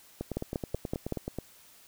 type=two click trains; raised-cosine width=2 ms; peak=-17 / -20 dBFS; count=5 / 12; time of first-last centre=0.37-1.123 / 0.21-1.386 s; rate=5.31 / 9.35 Hz; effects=white hiss -57 dBFS RMS until 1.87 s